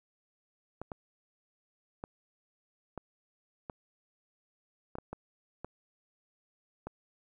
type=clicks; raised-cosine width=1 ms; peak=-25 dBFS; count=10; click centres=0.816 / 0.918 / 2.039 / 2.977 / 3.698 / 4.954 / 4.985 / 5.13 / 5.646 / 6.87 s; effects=11-bit